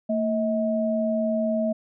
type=tone pair together; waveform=sine; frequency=226.1 / 638 Hz; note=A3 / D#5; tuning=+47 / +43 cents; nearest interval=octave + tritone; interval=1796 cents; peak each=-24 dBFS; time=0.09-1.73 s; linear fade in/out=10 ms; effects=none